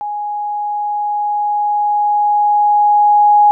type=tone with level ramp; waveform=sine; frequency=830.6 Hz; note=G#5; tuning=in tune; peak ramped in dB=-19 to -5 dBFS; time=0.01-3.51 s; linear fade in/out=0 ms; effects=none